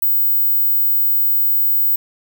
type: tone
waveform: sine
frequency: 16000 Hz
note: B9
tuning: 21 cents sharp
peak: -12 dBFS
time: 0.02-1.96 s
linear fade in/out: 5 ms
effects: none